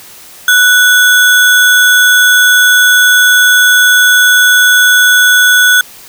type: tone with sample-and-hold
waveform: sine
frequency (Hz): 1480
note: F#6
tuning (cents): 0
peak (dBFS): -3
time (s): 0.48-5.81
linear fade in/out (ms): 2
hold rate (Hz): 4900
effects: white hiss -34 dBFS RMS until 6.08 s